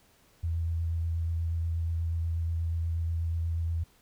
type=tone with vibrato; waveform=sine; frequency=83 Hz; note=E2; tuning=12 cents sharp; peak=-27 dBFS; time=0.43-3.84 s; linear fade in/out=10 ms; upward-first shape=sine; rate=8.3 Hz; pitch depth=16 cents each way; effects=pink hiss -63 dBFS RMS until 4.01 s